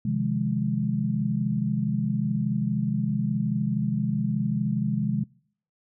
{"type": "chord", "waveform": "sine", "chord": "F minor seventh", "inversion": "second", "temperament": "equal", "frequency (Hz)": [130.81, 155.56, 174.61, 207.7], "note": ["C3", "Eb3", "F3", "Ab3"], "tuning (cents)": [0, 0, 0, 0], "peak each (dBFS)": [-28, -30, -31, -26], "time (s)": [0.05, 5.24], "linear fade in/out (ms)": 5, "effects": ["noise-tail reverb RT60 0.6 s tail -25 dB re dry"]}